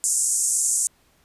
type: band-pass noise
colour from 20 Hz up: pink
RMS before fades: -22 dBFS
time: 0.04-0.87 s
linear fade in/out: 0 ms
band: 6700 to 9700 Hz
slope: 48 dB/octave
effects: pink hiss -61 dBFS RMS until 1.24 s + resampled to 32000 Hz